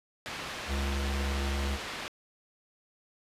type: low-pass noise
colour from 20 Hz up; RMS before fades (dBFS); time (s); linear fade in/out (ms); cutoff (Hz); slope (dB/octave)
white; -39; 0.26-2.08; 0; 3100; 12
type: tone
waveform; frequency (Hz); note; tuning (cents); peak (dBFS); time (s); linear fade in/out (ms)
square; 69.3; C#2; 0; -30; 0.67-1.79; 50
effects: resampled to 32000 Hz